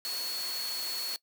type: tone in noise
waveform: sine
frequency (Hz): 4370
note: C#8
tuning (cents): -26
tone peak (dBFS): -34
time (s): 0.05-1.16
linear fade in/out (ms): 0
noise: white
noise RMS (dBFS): -39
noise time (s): 0.05-1.16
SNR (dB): +2
effects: noise-tail reverb RT60 0.1 s tail -21 dB re dry + high-pass 300 Hz 12 dB/octave